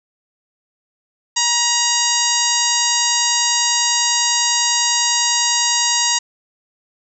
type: harmonic tone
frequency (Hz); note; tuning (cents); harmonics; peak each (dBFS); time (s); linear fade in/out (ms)
950; A#5; +33; 1 / 2 / 3 / 4 / 5 / 6 / 7 / 8; -23 / -25 / -24 / -24 / -22 / -25 / -19 / -24; 1.36-6.19; 10
effects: none